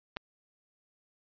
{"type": "clicks", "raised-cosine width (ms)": 0.3, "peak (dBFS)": [-30, -18], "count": 2, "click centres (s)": [0.164, 0.169], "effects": ["resampled to 11025 Hz"]}